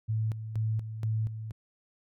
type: tone with tremolo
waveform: sine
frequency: 110 Hz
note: A2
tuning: in tune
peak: -26 dBFS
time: 0.08-1.52 s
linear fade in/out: 20 ms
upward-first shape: square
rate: 2.1 Hz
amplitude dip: 65%
effects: none